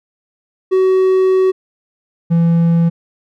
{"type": "tone pair in turn", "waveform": "triangle", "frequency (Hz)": [376.2, 167.93], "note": ["F#4", "E3"], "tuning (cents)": [29, 32], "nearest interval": "octave + major second", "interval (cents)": 1397, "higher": "first", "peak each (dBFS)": -7, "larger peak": "neither", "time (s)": [[0.71, 1.52], [2.3, 2.9]], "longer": "first", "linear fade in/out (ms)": 20, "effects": []}